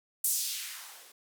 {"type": "noise with band-pass filter sweep", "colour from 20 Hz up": "violet", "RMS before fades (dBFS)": -35, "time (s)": [0.24, 1.12], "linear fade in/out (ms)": 5, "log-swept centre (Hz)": [9900, 350], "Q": 1.3, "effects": []}